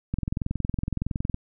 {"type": "click train", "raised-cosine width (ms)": 5, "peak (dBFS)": -14, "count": 27, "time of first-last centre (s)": [0.14, 1.344], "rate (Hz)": 21.6, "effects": []}